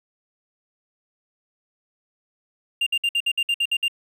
triangle tone bursts, 2794 Hz, F7, in tune, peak -17 dBFS, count 10, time 2.81-3.882 s, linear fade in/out 5 ms, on 55 ms, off 58 ms, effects none

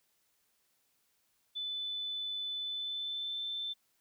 sine tone with pitch glide, 3501 to 3542 Hz, A7 to A7, -9 to +11 cents, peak -35 dBFS, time 1.55-3.74 s, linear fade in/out 20 ms, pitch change +20 cents, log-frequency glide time 2.6-3.43 s, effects white hiss -75 dBFS RMS until 4 s

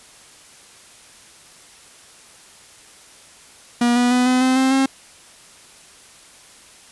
45% pulse tone with pitch steps, 240 / 244.5 / 249 / 253.7 / 258.4 / 263.2 / 268.1 Hz, B3 / B3 / B3 / B3 / C4 / C4 / C4, -49 / -17 / +14 / +47 / -21 / +10 / +42 cents, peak -14 dBFS, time 3.81-4.86 s, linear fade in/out 5 ms, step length 150 ms, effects white hiss -46 dBFS RMS until 6.91 s + resampled to 24000 Hz

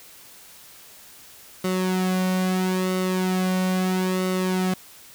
sawtooth tone with flanger, 185.3 Hz, F#3, 3 cents sharp, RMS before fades -23 dBFS, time 1.64-4.74 s, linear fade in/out 5 ms, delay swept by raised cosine 1.2 to 2.4 ms, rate 0.76 Hz, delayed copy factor -0.65, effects white hiss -47 dBFS RMS until 5.14 s

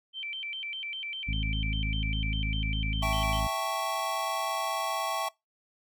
sine tone with vibrato, 2697 Hz, E7, 39 cents sharp, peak -34 dBFS, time 0.13-3.41 s, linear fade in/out 50 ms, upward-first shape square, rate 5 Hz, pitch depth 250 cents each way
harmonic tone, 53.3 Hz, G#1, 46 cents sharp, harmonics 1 / 2 / 3 / 4 / 5, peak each -29 / -35 / -39 / -41 / -43 dBFS, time 1.27-3.48 s, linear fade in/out 20 ms
square chord, A dominant seventh, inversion second, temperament equal, 659.3 / 784 / 880 / 1108.7 Hz, E5 / G5 / A5 / C#6, 0 / 0 / 0 / 0 cents, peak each -35 / -36 / -38 / -33 dBFS, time 3.02-5.29 s, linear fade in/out 10 ms
effects noise-tail reverb RT60 0.2 s tail -23 dB re dry

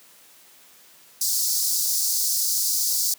pink high-pass noise, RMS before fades -23 dBFS, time 1.21-3.14 s, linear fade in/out 5 ms, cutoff 4600 Hz, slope 48 dB/octave, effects white hiss -52 dBFS RMS until 3.18 s + high-pass 150 Hz 12 dB/octave

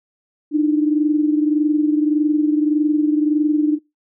sine tone pair together, 299.1 / 320.8 Hz, D4 / E4, +32 / -47 cents, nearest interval minor second, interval 121 cents, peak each -14 / -21 dBFS, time 0.51-3.79 s, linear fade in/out 50 ms, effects noise-tail reverb RT60 0.2 s tail -22 dB re dry

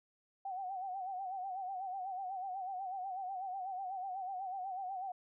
sine tone with vibrato, 757 Hz, F#5, 39 cents sharp, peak -38 dBFS, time 0.45-5.12 s, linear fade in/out 5 ms, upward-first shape sine, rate 8.1 Hz, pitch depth 79 cents each way, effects none

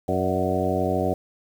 harmonic tone with a mistuned harmonic, 92.5 Hz, F#2, in tune, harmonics 1 / 2 / 3 / 4 / 5 / 6 / 7 / 8, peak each -29 / -29 / -29 / -29 / -29 / -29 / -29 / -29 dBFS, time 0.08-1.14 s, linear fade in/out 5 ms, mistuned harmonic 6, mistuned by +60 cents, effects 8-bit

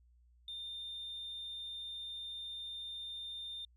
sine tone, 3614 Hz, A7, 46 cents sharp, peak -40 dBFS, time 0.48-3.65 s, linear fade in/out 2 ms, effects tanh soft clip ceiling -39 dBFS + added 60 Hz sine -63 dBFS peak until 3.76 s

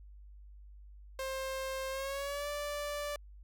sawtooth tone with pitch glide, 530 to 584.7 Hz, C5 to D5, +22 to -8 cents, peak -32 dBFS, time 1.19-3.16 s, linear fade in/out 2 ms, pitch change +170 cents, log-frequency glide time 1.9-2.49 s, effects added 50 Hz sine -50 dBFS peak until 3.43 s

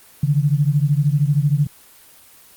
sine beating tone pair, 140.8 / 153.8 Hz, C#3 / D#3, +27 / -20 cents, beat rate 13 Hz, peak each -16 / -18 dBFS, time 0.23-1.67 s, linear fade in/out 5 ms, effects white hiss -47 dBFS RMS until 2.56 s + Opus 24 kbps

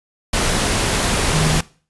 sine tone in noise, 155.4 Hz, D#3, 2 cents flat, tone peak -16 dBFS, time 1.33-1.6 s, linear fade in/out 5 ms, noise pink, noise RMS -18 dBFS, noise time 0.33-1.61 s, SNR -1 dB, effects noise-tail reverb RT60 0.4 s tail -21 dB re dry + resampled to 24000 Hz

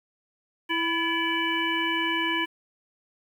harmonic tone with a mistuned harmonic, 330 Hz, E4, 2 cents sharp, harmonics 1 / 3 / 5 / 7 / 9, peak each -30 / -30 / -30 / -30 / -30 dBFS, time 0.69-2.46 s, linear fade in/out 20 ms, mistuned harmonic 5, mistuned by +66 cents, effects 9-bit

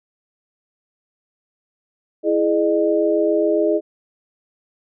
sine tone cluster, 331.6 / 418.9 / 609 Hz, E4 / G#4 / D#5, +10 / +15 / -37 cents, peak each -19 dBFS, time 2.23-3.81 s, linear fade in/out 50 ms, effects none

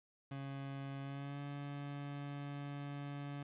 30% pulse tone with pitch glide, 137.7 to 142.72 Hz, C#3 to D3, -11 to -49 cents, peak -40 dBFS, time 0.31-3.43 s, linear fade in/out 5 ms, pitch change +62 cents, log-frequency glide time 1.02-1.4 s, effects resampled to 8000 Hz + 12-bit

